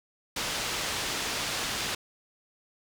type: low-pass noise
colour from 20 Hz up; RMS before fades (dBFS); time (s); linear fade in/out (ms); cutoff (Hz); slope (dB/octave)
white; -32; 0.36-1.95; 5; 5300; 12
effects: none